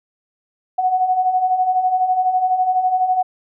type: beating tone pair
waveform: sine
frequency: 731 / 743 Hz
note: F#5 / F#5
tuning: -21 / +7 cents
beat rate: 12 Hz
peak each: -22 / -15 dBFS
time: 0.78-3.23 s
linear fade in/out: 10 ms
effects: none